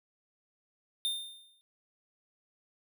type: tone with exponential decay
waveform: square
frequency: 3624 Hz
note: A#7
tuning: 50 cents flat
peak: -28 dBFS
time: 1.05-1.61 s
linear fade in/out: 0 ms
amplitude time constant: 120 ms
effects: none